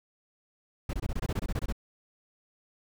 brown noise bursts, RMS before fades -30 dBFS, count 13, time 0.89-1.725 s, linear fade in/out 5 ms, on 43 ms, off 23 ms, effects none

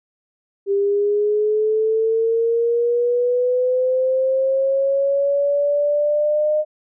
sine linear sweep, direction up, 395.8 to 612 Hz, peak -15 dBFS, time 0.66-6.65 s, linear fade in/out 50 ms, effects none

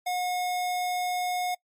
square tone, 723 Hz, F#5, 40 cents flat, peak -27 dBFS, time 0.06-1.55 s, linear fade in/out 10 ms, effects noise-tail reverb RT60 0.1 s tail -24 dB re dry + MP3 64 kbps

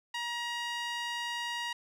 sawtooth tone with band-pass filter, 950 Hz, A#5, 33 cents sharp, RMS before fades -36 dBFS, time 0.14-1.73 s, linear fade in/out 5 ms, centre 2700 Hz, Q 0.98, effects none

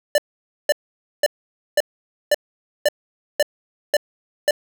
square tone bursts, 590 Hz, D5, 8 cents sharp, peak -13 dBFS, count 9, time 0.15-4.509 s, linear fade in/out 2 ms, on 31 ms, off 510 ms, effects none

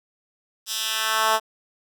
10% pulse tone with high-pass filter sweep, 220 Hz, A3, in tune, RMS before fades -23 dBFS, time 0.66-1.4 s, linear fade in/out 50 ms, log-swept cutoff 4900 to 710 Hz, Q 1.2, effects none

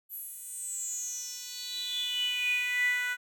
10% pulse tone with high-pass filter sweep, 493.9 Hz, B4, in tune, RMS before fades -33 dBFS, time 0.09-3.17 s, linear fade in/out 50 ms, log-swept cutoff 12000 to 1600 Hz, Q 9.9, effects none

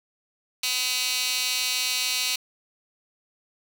15% pulse tone with high-pass filter, 253 Hz, B3, 42 cents sharp, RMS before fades -26 dBFS, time 0.63-2.36 s, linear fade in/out 5 ms, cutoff 3500 Hz, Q 1.7, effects none

